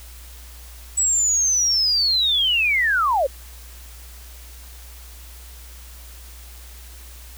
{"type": "linear sweep", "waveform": "sine", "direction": "down", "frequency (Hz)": [7902, 493.9], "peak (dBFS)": -16, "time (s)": [0.97, 3.27], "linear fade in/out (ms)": 10, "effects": ["added 60 Hz sine -39 dBFS peak until 7.37 s", "white hiss -45 dBFS RMS until 7.37 s"]}